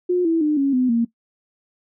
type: tone with pitch steps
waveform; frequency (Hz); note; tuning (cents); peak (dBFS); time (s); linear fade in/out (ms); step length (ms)
sine; 358.5 / 328.7 / 301.5 / 276.4 / 253.5 / 232.5; F4 / E4 / D4 / C#4 / B3 / A#3; +45 / -5 / +46 / -5 / +45 / -4; -15; 0.09-1.05; 10; 160
effects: noise-tail reverb RT60 0.1 s tail -18 dB re dry